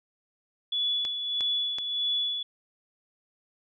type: tone with tremolo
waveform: sine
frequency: 3422 Hz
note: A7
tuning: 49 cents flat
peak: -24 dBFS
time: 0.72-2.43 s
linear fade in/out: 5 ms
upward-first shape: sine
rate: 1.6 Hz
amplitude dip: 50%
type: clicks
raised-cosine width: 0.2 ms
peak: -20 dBFS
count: 3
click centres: 1.051 / 1.408 / 1.785 s
effects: none

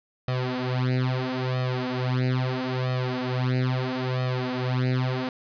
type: tone with flanger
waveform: sawtooth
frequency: 127.5 Hz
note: C3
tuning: 44 cents flat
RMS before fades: -26 dBFS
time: 0.28-5.29 s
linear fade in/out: 2 ms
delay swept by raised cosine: 1.6 to 7.4 ms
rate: 0.76 Hz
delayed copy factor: +1
effects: resampled to 11025 Hz + 8-bit

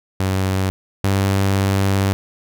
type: tone pair in turn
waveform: sawtooth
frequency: 95 / 97.61 Hz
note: F#2 / G2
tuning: +46 / -7 cents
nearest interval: unison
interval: 47 cents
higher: second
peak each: -13 / -11 dBFS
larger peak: second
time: 0.2-0.7 / 1.04-2.13 s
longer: second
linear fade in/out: 0 ms
effects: none

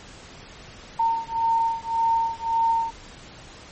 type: beating tone pair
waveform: sine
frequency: 912 / 913.8 Hz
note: A#5 / A#5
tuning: -38 / -35 cents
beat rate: 1.8 Hz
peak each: -23 / -23 dBFS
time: 0.99-2.91 s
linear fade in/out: 10 ms
effects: pink hiss -44 dBFS RMS until 3.71 s + MP3 32 kbps

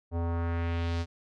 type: tone with low-pass filter sweep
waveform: square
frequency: 84.5 Hz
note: E2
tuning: 43 cents sharp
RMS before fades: -30 dBFS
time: 0.11-1.06 s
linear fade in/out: 50 ms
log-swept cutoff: 700 to 5600 Hz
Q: 1.4
effects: none

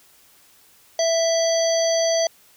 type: harmonic tone with a mistuned harmonic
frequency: 659.3 Hz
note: E5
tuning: in tune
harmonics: 1 / 3 / 5 / 7 / 9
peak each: -18 / -33 / -32 / -28 / -26 dBFS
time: 0.99-2.27 s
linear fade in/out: 2 ms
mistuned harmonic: 9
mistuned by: +28 cents
effects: white hiss -54 dBFS RMS until 2.56 s

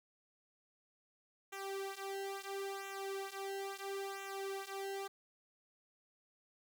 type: tone with flanger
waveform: sawtooth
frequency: 392 Hz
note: G4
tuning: in tune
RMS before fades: -43 dBFS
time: 1.52-5.08 s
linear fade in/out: 10 ms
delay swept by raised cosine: 0.21 to 3.41 ms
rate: 0.74 Hz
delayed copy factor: -0.9
effects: none

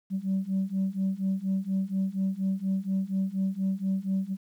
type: beating tone pair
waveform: sine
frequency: 189.7 / 193.9 Hz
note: F#3 / G3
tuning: +43 / -19 cents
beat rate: 4.2 Hz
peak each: -28 / -27 dBFS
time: 0.1-4.37 s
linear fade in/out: 50 ms
effects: tanh soft clip ceiling -21 dBFS + 10-bit

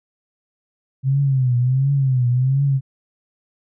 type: tone with vibrato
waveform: sine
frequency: 130.9 Hz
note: C3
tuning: 1 cent sharp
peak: -14 dBFS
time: 1.03-2.81 s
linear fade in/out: 50 ms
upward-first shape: triangle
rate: 1.4 Hz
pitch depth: 140 cents each way
effects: none

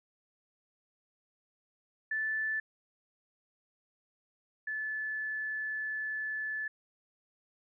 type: tone pair in turn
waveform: sine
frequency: 1751 / 1734.9 Hz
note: A6 / A6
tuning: -9 / -25 cents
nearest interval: unison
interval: 16 cents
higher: first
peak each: -30 / -33 dBFS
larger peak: first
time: 2.11-2.6 / 4.67-6.68 s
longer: second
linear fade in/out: 5 ms
effects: none

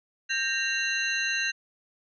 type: tone cluster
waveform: sine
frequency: 1579 / 1853 / 2756 / 4038 / 6290 Hz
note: G6 / A#6 / F7 / B7 / G8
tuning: +12 / -11 / -24 / +38 / +5 cents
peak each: -30 / -32 / -30 / -33 / -38 dBFS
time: 0.29-1.52 s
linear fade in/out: 20 ms
effects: none

